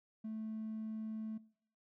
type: tone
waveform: triangle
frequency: 219 Hz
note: A3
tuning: 8 cents flat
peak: -37 dBFS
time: 0.24-1.38 s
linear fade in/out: 10 ms
effects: noise-tail reverb RT60 0.6 s tail -23 dB re dry + tanh soft clip ceiling -35 dBFS